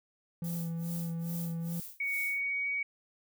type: tone with vibrato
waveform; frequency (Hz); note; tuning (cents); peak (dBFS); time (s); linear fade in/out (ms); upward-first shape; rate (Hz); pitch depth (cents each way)
triangle; 168.1; E3; +34; -31; 0.42-1.8; 2; sine; 2.4; 22
type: noise with tremolo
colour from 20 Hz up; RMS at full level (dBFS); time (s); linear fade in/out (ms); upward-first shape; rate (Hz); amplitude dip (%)
violet; -42; 0.44-2.41; 2; sine; 2.4; 95
type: tone with pitch glide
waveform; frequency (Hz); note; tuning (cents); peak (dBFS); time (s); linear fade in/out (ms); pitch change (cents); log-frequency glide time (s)
sine; 2235 to 2254; C#7 to C#7; +14 to +28; -30; 2-2.83; 5; +14; 2.33-2.65
effects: none